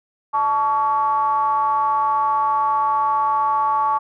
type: ring-modulated tone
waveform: triangle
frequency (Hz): 128.8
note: C3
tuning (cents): -27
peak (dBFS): -11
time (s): 0.33-3.99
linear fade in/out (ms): 20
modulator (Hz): 1000
effects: none